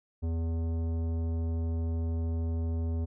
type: tone with tanh clipping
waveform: sine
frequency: 82.41 Hz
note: E2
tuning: in tune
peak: -30 dBFS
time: 0.22-3.06 s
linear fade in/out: 20 ms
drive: 14 dB
effects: none